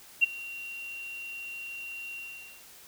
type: tone with ADSR envelope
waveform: sine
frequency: 2753 Hz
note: F7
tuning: 25 cents flat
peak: -15 dBFS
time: 0.21-2.64 s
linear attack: 25 ms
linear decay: 15 ms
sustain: -22 dB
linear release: 480 ms
effects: white hiss -52 dBFS RMS until 2.87 s